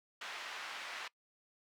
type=band-pass noise; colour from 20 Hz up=pink; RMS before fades=-45 dBFS; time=0.21-1.08 s; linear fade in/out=5 ms; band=1200 to 3400 Hz; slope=12 dB/octave; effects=noise-tail reverb RT60 0.1 s tail -22 dB re dry